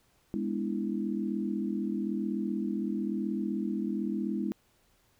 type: chord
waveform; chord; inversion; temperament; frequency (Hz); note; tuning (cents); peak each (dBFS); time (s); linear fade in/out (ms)
sine; E dominant seventh; first; equal with one note detuned; 205.9 / 246.9 / 293.7 / 329.6; G#3 / B3 / D4 / E4; -15 / 0 / 0 / 0; -32 / -36 / -38 / -35; 0.34-4.52; 0
effects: pink hiss -68 dBFS RMS until 5.19 s